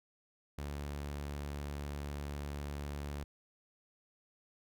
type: tone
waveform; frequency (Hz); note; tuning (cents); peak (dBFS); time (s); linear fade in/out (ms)
sawtooth; 72; D2; -34; -35; 0.58-3.24; 5
effects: none